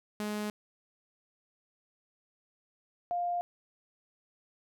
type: tone pair in turn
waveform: sawtooth / sine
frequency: 210 / 702.1 Hz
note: G#3 / F5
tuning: +19 / +9 cents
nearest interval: octave + major sixth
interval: 2090 cents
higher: second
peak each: -29 / -29 dBFS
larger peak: neither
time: 0.2-0.5 / 3.11-3.41 s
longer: neither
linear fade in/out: 0 ms
effects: none